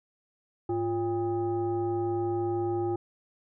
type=tone with frequency modulation; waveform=sine; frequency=349.2 Hz; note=F4; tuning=in tune; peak=-26 dBFS; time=0.69-2.96 s; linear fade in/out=5 ms; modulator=453 Hz; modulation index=0.75; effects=none